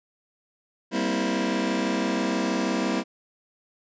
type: chord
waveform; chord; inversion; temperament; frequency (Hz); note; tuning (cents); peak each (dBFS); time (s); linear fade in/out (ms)
sawtooth; C dominant seventh; second; just; 196.22 / 235.5 / 261.6 / 327; G3 / Bb3 / C4 / E4; +2 / +18 / 0 / -14; -25; 0.91-3.04; 50
effects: resampled to 16000 Hz